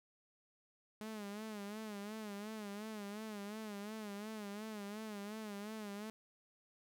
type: tone with vibrato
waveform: sawtooth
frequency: 210 Hz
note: G#3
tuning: 19 cents sharp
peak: -40 dBFS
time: 1.01-6.1 s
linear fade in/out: 0 ms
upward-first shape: sine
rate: 2.8 Hz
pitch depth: 85 cents each way
effects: none